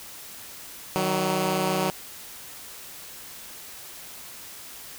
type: tone pair together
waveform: 10% pulse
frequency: 155.4 / 187.6 Hz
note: D#3 / F#3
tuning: -2 / +24 cents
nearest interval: minor third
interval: 326 cents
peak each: -20 / -16 dBFS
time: 0.96-1.9 s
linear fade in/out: 0 ms
effects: white hiss -42 dBFS RMS until 4.98 s